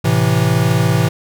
square chord, A minor, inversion none, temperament equal, 110 / 130.81 / 164.81 Hz, A2 / C3 / E3, 0 / 0 / 0 cents, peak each -17 dBFS, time 0.04-1.09 s, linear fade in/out 10 ms, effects none

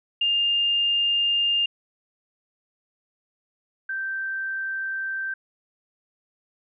sine tone pair in turn, 2810 / 1562.1 Hz, F7 / G6, +10 / -7 cents, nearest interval minor seventh, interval 1017 cents, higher first, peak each -19 / -26 dBFS, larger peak first, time 0.21-1.66 / 3.89-5.34 s, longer neither, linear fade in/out 5 ms, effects none

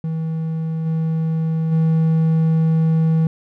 triangle tone with level steps, 161 Hz, E3, 41 cents flat, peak -18 / -15 / -11 dBFS, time 0.04-3.27 s, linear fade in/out 2 ms, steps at 0.85 / 1.71 s, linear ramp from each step 20 ms, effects none

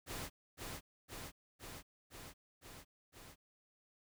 pink noise with echo, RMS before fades -44 dBFS, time 0.06-0.3 s, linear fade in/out 50 ms, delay 510 ms, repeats 6, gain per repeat -2 dB, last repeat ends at 3.36 s, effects none

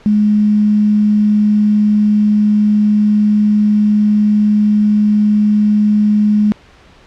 sine tone with quantisation, 209.8 Hz, G#3, 18 cents sharp, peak -8 dBFS, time 0.06-6.52 s, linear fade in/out 0 ms, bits 6, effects pink hiss -44 dBFS RMS until 7.06 s + low-pass 4000 Hz 12 dB/octave

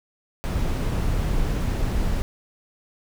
brown noise, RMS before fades -23 dBFS, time 0.44-2.22 s, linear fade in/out 0 ms, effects none

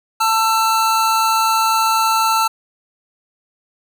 square tone pair together, 890.1 / 1338 Hz, A5 / E6, +20 / +25 cents, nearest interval perfect fifth, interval 705 cents, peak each -17 dBFS, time 0.2-2.48 s, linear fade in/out 10 ms, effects none

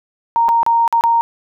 sine tone with dropouts, 928 Hz, A#5, 8 cents flat, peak -10 dBFS, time 0.36-1.21 s, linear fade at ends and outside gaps 0 ms, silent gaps 0.485-0.49 / 0.631-0.664 / 0.878-0.926 / 1.01-1.038 s, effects none

